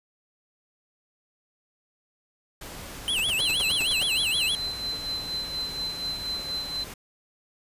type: noise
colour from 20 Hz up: pink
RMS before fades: -40 dBFS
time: 2.61-6.94 s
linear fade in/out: 5 ms
type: tone with vibrato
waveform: square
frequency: 2959 Hz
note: F#7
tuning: 1 cent flat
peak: -24 dBFS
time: 3.08-4.55 s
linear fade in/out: 0 ms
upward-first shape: sine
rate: 6.4 Hz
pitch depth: 240 cents each way
type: noise bursts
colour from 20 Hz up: pink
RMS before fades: -34 dBFS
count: 9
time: 3.18-4.033 s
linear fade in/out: 2 ms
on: 21 ms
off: 83 ms
type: tone with tremolo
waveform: sine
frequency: 4060 Hz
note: B7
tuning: 47 cents sharp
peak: -27 dBFS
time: 3.4-6.84 s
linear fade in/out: 5 ms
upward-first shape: sine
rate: 4.2 Hz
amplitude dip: 55%
effects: resampled to 32000 Hz